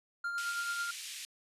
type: tone with tremolo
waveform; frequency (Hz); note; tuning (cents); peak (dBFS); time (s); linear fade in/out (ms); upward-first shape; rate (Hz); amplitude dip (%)
triangle; 1396.9; F6; 0; -30; 0.24-0.91; 5; triangle; 9.2; 45
type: band-pass noise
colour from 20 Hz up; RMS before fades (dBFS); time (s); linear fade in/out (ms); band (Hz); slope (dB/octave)
pink; -44; 0.38-1.25; 0; 2300 to 11000; 24
effects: resampled to 32000 Hz